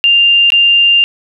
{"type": "tone with dropouts", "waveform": "sine", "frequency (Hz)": 2794, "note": "F7", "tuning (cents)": 0, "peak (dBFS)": -5, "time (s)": [0.04, 1.04], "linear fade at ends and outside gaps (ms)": 0, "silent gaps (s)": [0.503, 0.521], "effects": []}